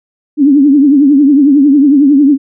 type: tone with vibrato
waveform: sine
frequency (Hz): 283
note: C#4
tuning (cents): +36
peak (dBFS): -3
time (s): 0.37-2.38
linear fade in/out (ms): 50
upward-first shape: triangle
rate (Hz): 11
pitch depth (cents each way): 140
effects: none